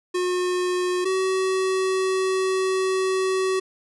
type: tone pair in turn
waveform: square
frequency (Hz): 361.4 / 377.8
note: F#4 / F#4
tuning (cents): -41 / +36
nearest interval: minor second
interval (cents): 77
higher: second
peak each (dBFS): -22 / -21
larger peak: second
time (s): 0.14-1.05 / 1.05-3.6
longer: second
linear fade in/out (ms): 10
effects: resampled to 24000 Hz